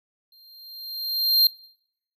square tone with exponential growth, 4186 Hz, C8, in tune, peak -13 dBFS, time 0.32-1.47 s, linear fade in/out 2 ms, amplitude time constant 250 ms, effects noise-tail reverb RT60 0.7 s tail -22 dB re dry

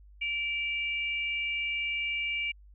sine tone pair together, 2327 / 2823 Hz, D7 / F7, -17 / +18 cents, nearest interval minor third, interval 335 cents, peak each -30 / -35 dBFS, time 0.21-2.52 s, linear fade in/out 10 ms, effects added 50 Hz sine -51 dBFS peak until 2.74 s

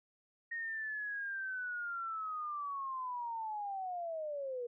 sine linear sweep, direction down, 1864.7 to 471.6 Hz, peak -37 dBFS, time 0.51-4.67 s, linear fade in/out 10 ms, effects none

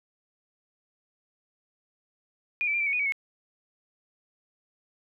sine tone with pitch steps, 2437 / 2315 / 2388 / 2324 / 2226 / 2468 / 2269 / 2189 Hz, D#7 / D7 / D7 / D7 / C#7 / D#7 / C#7 / C#7, -37 / -25 / +28 / -19 / +7 / -15 / +40 / -22 cents, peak -24 dBFS, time 2.61-3.122 s, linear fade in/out 0 ms, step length 64 ms, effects none

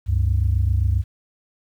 sine tone pair together, 69.4 / 96.96 Hz, C#2 / G2, +3 / -18 cents, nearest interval tritone, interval 579 cents, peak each -18 dBFS, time 0.06-1.04 s, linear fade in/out 50 ms, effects tanh soft clip ceiling -10 dBFS + 9-bit

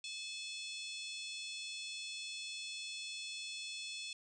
harmonic tone with a mistuned harmonic, 860 Hz, A5, 40 cents flat, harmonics 3 / 4 / 5 / 6 / 7 / 8 / 9 / 10, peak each -47 / -47 / -50 / -52 / -58 / -57 / -56 / -55 dBFS, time 0.04-4.13 s, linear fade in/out 2 ms, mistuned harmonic 6, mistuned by +54 cents, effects none

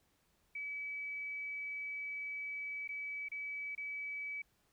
sine tone with dropouts, 2289 Hz, D7, 45 cents flat, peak -39 dBFS, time 0.55-4.42 s, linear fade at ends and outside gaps 5 ms, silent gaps 2.877-2.889 / 3.286-3.316 / 3.751-3.777 s, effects pink hiss -75 dBFS RMS until 4.72 s

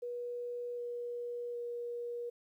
sine tone with pitch steps, 484.2 / 480.9 / 477.5 Hz, B4 / B4 / A#4, -34 / -46 / +42 cents, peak -37 dBFS, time 0.02-2.3 s, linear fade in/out 10 ms, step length 760 ms, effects 12-bit

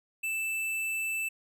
sine tone with hard clipping, 2645 Hz, E7, 5 cents sharp, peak -31 dBFS, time 0.23-1.29 s, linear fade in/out 10 ms, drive 12 dB, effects none

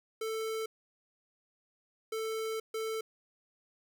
square tone bursts at uneven times, 442.6 Hz, A4, 10 cents sharp, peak -34 dBFS, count 3, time 0.21-0.66 / 2.12-2.6 / 2.74-3.01 s, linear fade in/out 5 ms, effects none

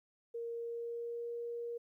sine tone with pitch glide, 466.2 to 471.6 Hz, A#4 to A#4, 0 to +20 cents, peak -38 dBFS, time 0.34-1.78 s, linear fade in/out 10 ms, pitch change +20 cents, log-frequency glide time 0.53-1.31 s, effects 13-bit

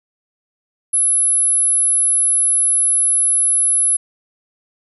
sine tone, 10980 Hz, F9, 31 cents flat, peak -12 dBFS, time 0.93-3.97 s, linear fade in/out 10 ms, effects none

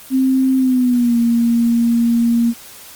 sine tone with pitch glide, 262.6 to 234 Hz, C4 to A#3, +6 to +7 cents, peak -11 dBFS, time 0.1-2.54 s, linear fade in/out 50 ms, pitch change -199 cents, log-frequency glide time 0.57-1.18 s, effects white hiss -38 dBFS RMS until 2.95 s + Opus 24 kbps

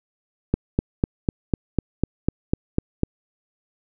click train, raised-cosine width 3 ms, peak -5 dBFS, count 11, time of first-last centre 0.54-3.034 s, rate 4.01 Hz, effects none

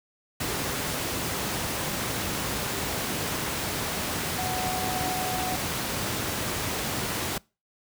sine tone in noise, 740 Hz, F#5, in tune, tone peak -30 dBFS, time 4.38-5.56 s, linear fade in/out 5 ms, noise pink, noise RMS -29 dBFS, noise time 0.4-7.38 s, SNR -4 dB, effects noise-tail reverb RT60 0.3 s tail -25 dB re dry + high-pass 80 Hz 12 dB/octave

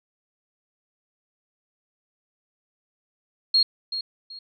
sine tone with echo, 4269 Hz, C8, 34 cents sharp, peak -15 dBFS, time 3.54-3.63 s, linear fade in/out 5 ms, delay 380 ms, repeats 2, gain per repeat -11 dB, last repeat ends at 4.39 s, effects none

